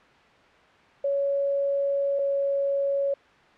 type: tone pair in turn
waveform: sine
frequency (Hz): 559 / 557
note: C#5 / C#5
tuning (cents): +14 / +8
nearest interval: unison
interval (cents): 6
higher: first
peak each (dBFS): -22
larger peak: neither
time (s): 1.04-2.19 / 2.19-3.14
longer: first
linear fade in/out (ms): 5
effects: white hiss -54 dBFS RMS until 3.57 s + low-pass 2000 Hz 12 dB/octave